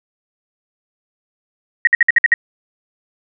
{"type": "tone bursts", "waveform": "sine", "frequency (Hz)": 1884, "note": "A#6", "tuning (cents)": 18, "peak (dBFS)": -6, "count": 7, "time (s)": [1.85, 2.34], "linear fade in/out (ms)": 2, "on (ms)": 22, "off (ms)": 56, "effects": []}